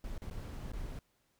brown noise with dropouts, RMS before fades -41 dBFS, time 0.04-0.99 s, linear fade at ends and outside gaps 1 ms, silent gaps 0.179-0.219 / 0.3-0.31 / 0.718-0.734 s, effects pink hiss -75 dBFS RMS until 1.39 s

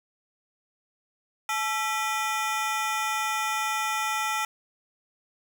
25% pulse ring-modulated tone, 1100 Hz, C#6, 14 cents flat, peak -19 dBFS, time 1.49-4.45 s, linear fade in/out 2 ms, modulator 239 Hz, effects none

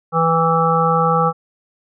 harmonic tone with a mistuned harmonic, 164.81 Hz, E3, in tune, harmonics 1 / 3 / 5 / 7 / 8, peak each -19 / -19 / -19 / -19 / -19 dBFS, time 0.12-1.33 s, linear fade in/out 50 ms, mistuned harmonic 5, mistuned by -25 cents, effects none

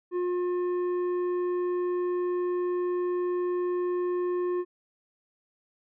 triangle tone with tanh clipping, 357 Hz, F4, 38 cents sharp, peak -27 dBFS, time 0.11-4.65 s, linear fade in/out 50 ms, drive 12 dB, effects none

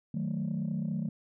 sine chord, D# diminished, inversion none, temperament equal, 155.56 / 185 / 220 Hz, D#3 / F#3 / A3, 0 / 0 / 0 cents, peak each -33 / -33 / -33 dBFS, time 0.14-1.09 s, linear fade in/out 5 ms, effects tanh soft clip ceiling -25 dBFS

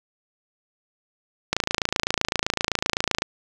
click train, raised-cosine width 0.2 ms, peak -3 dBFS, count 48, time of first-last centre 1.53-3.221 s, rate 27.8 Hz, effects none

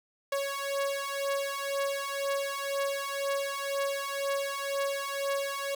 sawtooth beating tone pair, 554.4 / 556.4 Hz, C#5 / C#5, 0 / +6 cents, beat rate 2 Hz, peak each -29 dBFS, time 0.32-5.75 s, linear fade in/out 5 ms, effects none

